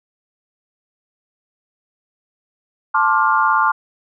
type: chord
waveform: sine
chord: D minor seventh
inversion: second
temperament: just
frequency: 881 / 1057.2 / 1174.7 / 1409.6 Hz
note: A5 / C6 / D6 / F6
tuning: +2 / +18 / 0 / +16 cents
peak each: -18 dBFS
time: 2.94-3.72 s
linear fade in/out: 10 ms
effects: none